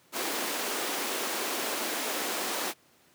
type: high-pass noise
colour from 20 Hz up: pink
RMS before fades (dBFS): -32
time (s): 0.12-2.74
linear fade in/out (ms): 50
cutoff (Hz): 270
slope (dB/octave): 24
effects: pink hiss -62 dBFS RMS until 3.14 s + high-pass 150 Hz 12 dB/octave